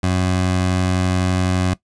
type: tone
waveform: 20% pulse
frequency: 91.8 Hz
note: F#2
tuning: 13 cents flat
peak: -11 dBFS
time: 0.03-1.74 s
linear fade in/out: 5 ms
effects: noise-tail reverb RT60 0.1 s tail -18 dB re dry + resampled to 22050 Hz